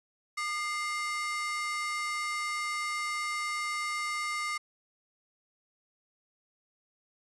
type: ring-modulated tone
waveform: 45% pulse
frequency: 1657 Hz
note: G#6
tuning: 4 cents flat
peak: -28 dBFS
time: 0.37-4.58 s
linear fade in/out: 10 ms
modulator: 444 Hz
effects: resampled to 22050 Hz

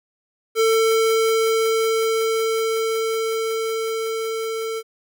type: tone with level ramp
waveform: square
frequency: 447.3 Hz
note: A4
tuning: 28 cents sharp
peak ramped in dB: -15 to -25 dBFS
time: 0.55-4.83 s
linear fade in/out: 50 ms
effects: none

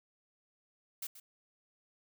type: noise with echo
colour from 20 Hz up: blue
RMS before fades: -40 dBFS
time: 1.02-1.07 s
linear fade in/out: 5 ms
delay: 130 ms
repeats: 1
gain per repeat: -13 dB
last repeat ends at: 1.2 s
effects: none

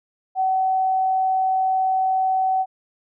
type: tone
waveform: sine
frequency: 757 Hz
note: F#5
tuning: 39 cents sharp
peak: -17 dBFS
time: 0.35-2.66 s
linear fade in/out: 50 ms
effects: none

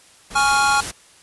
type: noise with tremolo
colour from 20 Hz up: pink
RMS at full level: -35 dBFS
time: 0.3-0.92 s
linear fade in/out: 10 ms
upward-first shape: triangle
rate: 5.8 Hz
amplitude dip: 35%
type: chord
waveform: square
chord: Db major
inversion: second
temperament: equal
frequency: 830.6 / 1108.7 / 1396.9 Hz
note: Ab5 / Db6 / F6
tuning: 0 / 0 / 0 cents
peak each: -19 / -23 / -19 dBFS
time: 0.35-0.81 s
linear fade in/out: 10 ms
type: noise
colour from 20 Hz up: white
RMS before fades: -29 dBFS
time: 0.37-0.91 s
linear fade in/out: 5 ms
effects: white hiss -50 dBFS RMS until 1.22 s + resampled to 24000 Hz

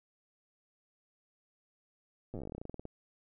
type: slowing click train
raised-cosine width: 2 ms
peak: -29 dBFS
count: 21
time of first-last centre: 2.34-2.854 s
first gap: 8 ms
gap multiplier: 1.11
effects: none

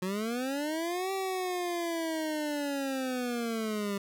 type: linear two-way sweep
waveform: 25% pulse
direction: up then down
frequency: 179.6 to 388.2 to 197.2 Hz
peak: -27 dBFS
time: 0.02-3.98 s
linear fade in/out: 5 ms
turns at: 1.12 s
effects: none

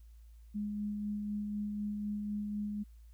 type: tone with tremolo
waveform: sine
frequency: 207.7 Hz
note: G#3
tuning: in tune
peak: -33 dBFS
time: 0.54-2.84 s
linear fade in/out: 20 ms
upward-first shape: sine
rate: 4 Hz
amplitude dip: 25%
effects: added 56 Hz sine -52 dBFS peak until 3.13 s + white hiss -75 dBFS RMS until 3.13 s

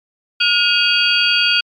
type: tone cluster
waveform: sine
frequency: 1432 / 2519 / 2810 / 3289 / 4591 Hz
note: F6 / D#7 / F7 / G#7 / D8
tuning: +43 / +21 / +10 / -18 / -40 cents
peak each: -18 dBFS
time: 0.4-1.61 s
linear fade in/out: 10 ms
effects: tanh soft clip ceiling 0 dBFS + MP3 96 kbps

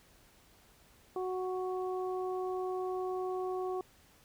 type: harmonic tone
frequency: 370 Hz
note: F#4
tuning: in tune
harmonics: 1 / 2 / 3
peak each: -34 / -40 / -44 dBFS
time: 1.16-3.81 s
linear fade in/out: 2 ms
effects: pink hiss -63 dBFS RMS until 4.24 s

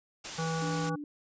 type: noise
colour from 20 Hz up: white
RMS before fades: -38 dBFS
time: 0.24-0.9 s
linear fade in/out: 10 ms
type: harmonic tone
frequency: 162.7 Hz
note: E3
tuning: 22 cents flat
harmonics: 1 / 3 / 5 / 7 / 9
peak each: -32 / -37 / -39 / -40 / -42 dBFS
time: 0.38-0.96 s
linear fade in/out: 10 ms
type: tone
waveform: sine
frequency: 293.7 Hz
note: D4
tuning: in tune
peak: -37 dBFS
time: 0.62-1.04 s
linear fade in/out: 2 ms
effects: resampled to 16000 Hz

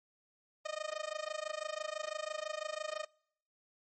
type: tone with amplitude modulation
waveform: sawtooth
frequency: 616 Hz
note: D#5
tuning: 17 cents flat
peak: -30 dBFS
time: 0.65-3.05 s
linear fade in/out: 10 ms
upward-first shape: sine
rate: 26 Hz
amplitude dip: 95%
effects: noise-tail reverb RT60 0.7 s tail -26 dB re dry + MP3 32 kbps

